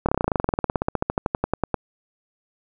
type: slowing click train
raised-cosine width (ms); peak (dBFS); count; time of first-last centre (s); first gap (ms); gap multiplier
1; -6; 30; 0.06-1.743; 27; 1.05
effects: none